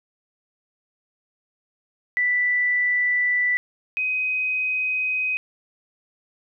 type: tone pair in turn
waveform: sine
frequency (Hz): 1975.5 / 2515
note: B6 / D#7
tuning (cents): 0 / +18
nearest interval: major third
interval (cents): 418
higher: second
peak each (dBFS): -18 / -21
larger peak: first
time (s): 2.17-3.57 / 3.97-5.37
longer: neither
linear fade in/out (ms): 0
effects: none